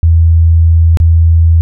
sine tone with dropouts, 82.41 Hz, E2, in tune, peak -3 dBFS, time 0.03-1.61 s, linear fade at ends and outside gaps 0 ms, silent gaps 0.972-1.001 s, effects none

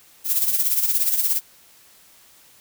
violet noise with tremolo, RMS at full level -18 dBFS, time 0.24-1.41 s, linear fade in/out 50 ms, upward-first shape sine, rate 17 Hz, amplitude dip 60%, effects white hiss -52 dBFS RMS until 2.6 s

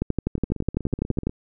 two click trains, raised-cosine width 3 ms, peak -9 / -20 dBFS, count 16 / 16, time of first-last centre 0.02-1.27 / 0.38-1.295 s, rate 12 / 16.4 Hz, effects none

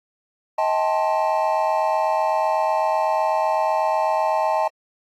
triangle chord, A half-diminished seventh, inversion second, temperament just, 633.6 / 792 / 880 / 1056 Hz, Eb5 / G5 / A5 / C6, +31 / +18 / 0 / +16 cents, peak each -20 / -23 / -20 / -26 dBFS, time 0.58-4.68 s, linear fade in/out 5 ms, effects AAC 64 kbps

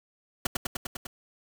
pink noise with echo, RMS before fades -26 dBFS, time 0.45-0.47 s, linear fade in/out 5 ms, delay 100 ms, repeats 6, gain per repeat -2 dB, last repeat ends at 1.07 s, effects none

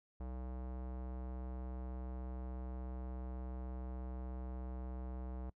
square tone with low-pass filter, 63.1 Hz, B1, 38 cents sharp, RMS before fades -44 dBFS, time 0.2-5.5 s, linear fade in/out 5 ms, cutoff 870 Hz, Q 1.1, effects noise-tail reverb RT60 0.1 s tail -23 dB re dry

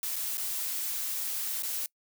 blue noise with dropouts, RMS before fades -33 dBFS, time 0.03-1.86 s, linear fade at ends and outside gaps 1 ms, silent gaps 0.159-0.163 / 0.372-0.379 / 1.623-1.632 s, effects noise-tail reverb RT60 0.1 s tail -24 dB re dry

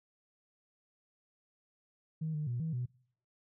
sine tone with pitch steps, 158.2 / 151.2 / 120.8 / 161 / 123.7 Hz, D#3 / D#3 / B2 / E3 / B2, +29 / -49 / -38 / -41 / +3 cents, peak -32 dBFS, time 2.21-2.86 s, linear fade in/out 10 ms, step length 130 ms, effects noise-tail reverb RT60 0.6 s tail -25 dB re dry + tanh soft clip ceiling -28 dBFS

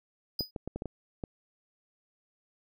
square tone with exponential decay, 4969 Hz, D#8, 3 cents flat, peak -27 dBFS, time 0.39-0.51 s, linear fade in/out 5 ms, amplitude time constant 26 ms
clicks, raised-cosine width 2 ms, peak -22 dBFS, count 7, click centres 0.408 / 0.562 / 0.676 / 0.76 / 0.821 / 0.857 / 1.238 s
effects none

